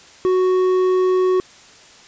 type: tone with hard clipping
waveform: sine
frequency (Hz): 370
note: F#4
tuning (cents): 0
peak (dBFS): -15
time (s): 0.25-1.4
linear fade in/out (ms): 0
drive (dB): 6
effects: white hiss -45 dBFS RMS until 2.07 s + resampled to 16000 Hz